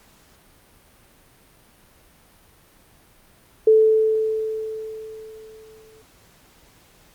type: tone with exponential decay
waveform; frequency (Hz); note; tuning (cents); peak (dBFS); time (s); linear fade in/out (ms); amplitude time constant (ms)
sine; 438.1; A4; -7; -9; 3.67-6.02; 5; 510
effects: pink hiss -54 dBFS RMS until 7.14 s + Opus 48 kbps